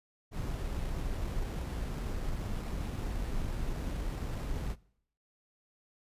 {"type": "noise with sample-and-hold", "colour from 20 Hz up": "brown", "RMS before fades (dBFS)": -35, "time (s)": [0.31, 4.76], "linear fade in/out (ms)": 50, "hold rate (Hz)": 6300, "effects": ["noise-tail reverb RT60 0.7 s tail -23 dB re dry", "resampled to 32000 Hz"]}